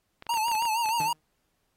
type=clicks; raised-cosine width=0.3 ms; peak=-26 dBFS; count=11; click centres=0.224 / 0.267 / 0.34 / 0.373 / 0.483 / 0.516 / 0.552 / 0.623 / 0.654 / 0.858 / 0.889 s
type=tone with vibrato; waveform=square; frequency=904 Hz; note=A5; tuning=47 cents sharp; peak=-25 dBFS; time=0.29-1.13 s; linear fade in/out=5 ms; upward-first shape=sine; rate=6.4 Hz; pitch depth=89 cents each way
type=tone with exponential decay; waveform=sawtooth; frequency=154.8 Hz; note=D#3; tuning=9 cents flat; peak=-30 dBFS; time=1-1.21 s; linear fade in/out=2 ms; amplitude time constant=44 ms
effects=pink hiss -75 dBFS RMS until 1.76 s + AAC 48 kbps